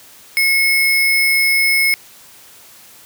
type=tone with sample-and-hold; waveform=sine; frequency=2174 Hz; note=C#7; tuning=34 cents flat; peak=-11 dBFS; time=0.37-1.94 s; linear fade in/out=0 ms; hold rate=7350 Hz; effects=white hiss -43 dBFS RMS until 3.05 s + high-pass 60 Hz 12 dB/octave